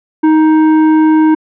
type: tone with tanh clipping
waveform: triangle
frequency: 313 Hz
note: D#4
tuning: 10 cents sharp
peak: -7 dBFS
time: 0.23-1.35 s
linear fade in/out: 10 ms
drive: 16 dB
effects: low-pass 2000 Hz 12 dB/octave